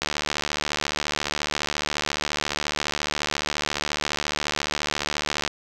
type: click train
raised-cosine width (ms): 0.2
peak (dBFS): -7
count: 407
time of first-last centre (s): 0.02-5.477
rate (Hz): 74.4
effects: none